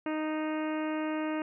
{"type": "harmonic tone", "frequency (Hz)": 310, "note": "D#4", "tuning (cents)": -6, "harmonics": [1, 2, 3, 4, 5, 6, 7, 8, 9], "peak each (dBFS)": [-31, -37, -41, -43, -45, -47, -48, -49, -50], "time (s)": [0.06, 1.42], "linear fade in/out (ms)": 2, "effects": []}